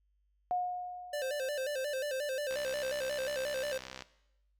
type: tone with exponential decay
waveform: sine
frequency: 721 Hz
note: F#5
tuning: 45 cents flat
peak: -28 dBFS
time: 0.51-1.99 s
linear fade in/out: 0 ms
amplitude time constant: 320 ms
type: tone with vibrato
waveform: square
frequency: 555 Hz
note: C#5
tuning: 2 cents sharp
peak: -34 dBFS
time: 1.13-3.78 s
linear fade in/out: 5 ms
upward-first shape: square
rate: 5.6 Hz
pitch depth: 100 cents each way
type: click train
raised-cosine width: 0.2 ms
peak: -25 dBFS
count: 99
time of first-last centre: 2.51-4.022 s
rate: 64.8 Hz
effects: noise-tail reverb RT60 0.9 s tail -18 dB re dry + added 50 Hz sine -70 dBFS peak until 4.59 s